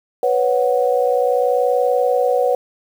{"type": "chord", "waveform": "sine", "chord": "B suspended second", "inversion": "none", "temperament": "equal", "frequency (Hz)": [493.9, 554.4, 740], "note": ["B4", "C#5", "F#5"], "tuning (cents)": [0, 0, 0], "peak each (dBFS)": [-16, -19, -20], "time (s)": [0.23, 2.55], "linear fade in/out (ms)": 2, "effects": ["7-bit"]}